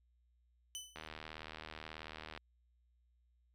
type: tone with exponential decay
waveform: 20% pulse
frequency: 3011 Hz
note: F#7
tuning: 30 cents sharp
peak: -35 dBFS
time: 0.75-1.08 s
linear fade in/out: 0 ms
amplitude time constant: 70 ms
type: click train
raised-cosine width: 0.3 ms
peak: -30 dBFS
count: 112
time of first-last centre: 0.96-2.376 s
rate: 78.4 Hz
effects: added 60 Hz sine -70 dBFS peak until 3.54 s